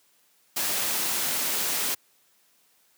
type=noise; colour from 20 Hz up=white; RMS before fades=-27 dBFS; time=0.56-1.95 s; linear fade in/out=10 ms; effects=white hiss -64 dBFS RMS until 2.97 s + high-pass 150 Hz 12 dB/octave